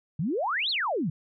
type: exponential two-way sweep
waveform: sine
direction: up then down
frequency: 136.6 to 4435 to 136.6 Hz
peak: -25 dBFS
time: 0.19-1.1 s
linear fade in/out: 5 ms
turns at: 0.7 s
effects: none